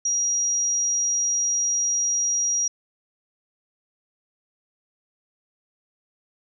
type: tone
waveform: sine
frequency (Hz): 5730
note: F8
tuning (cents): +44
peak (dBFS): -20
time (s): 0.05-2.68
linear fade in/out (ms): 5
effects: none